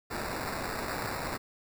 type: noise with sample-and-hold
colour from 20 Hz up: white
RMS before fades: -35 dBFS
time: 0.1-1.38 s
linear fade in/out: 20 ms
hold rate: 3150 Hz
effects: none